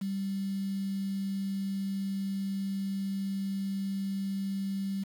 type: tone with quantisation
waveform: sine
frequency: 195.2 Hz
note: G3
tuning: 7 cents flat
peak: -30 dBFS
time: 0.01-5.04 s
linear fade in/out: 10 ms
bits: 8
effects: none